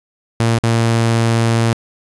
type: tone with dropouts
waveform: sawtooth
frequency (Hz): 114.9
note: A#2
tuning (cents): -25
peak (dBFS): -8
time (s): 0.4-1.73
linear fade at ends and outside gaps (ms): 0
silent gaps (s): 0.586-0.636
effects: resampled to 24000 Hz + 7-bit